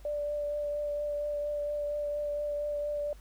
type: tone with vibrato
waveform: sine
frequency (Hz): 587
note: D5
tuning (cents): -1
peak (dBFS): -30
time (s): 0.05-3.13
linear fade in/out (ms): 2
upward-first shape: triangle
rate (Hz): 4.3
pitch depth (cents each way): 15
effects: added 50 Hz sine -49 dBFS peak until 3.2 s + pink hiss -61 dBFS RMS until 3.2 s